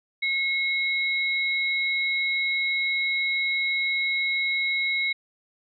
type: tone pair together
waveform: sine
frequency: 2168 / 3863 Hz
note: C#7 / B7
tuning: -39 / -39 cents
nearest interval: minor seventh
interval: 1000 cents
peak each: -23 / -30 dBFS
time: 0.22-5.13 s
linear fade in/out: 10 ms
effects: none